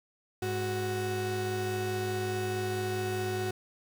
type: tone pair together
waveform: 35% pulse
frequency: 103.83 / 370.6 Hz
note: G#2 / F#4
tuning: 0 / +3 cents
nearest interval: octave + minor seventh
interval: 2203 cents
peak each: -33 / -30 dBFS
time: 0.42-3.51 s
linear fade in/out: 5 ms
effects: 9-bit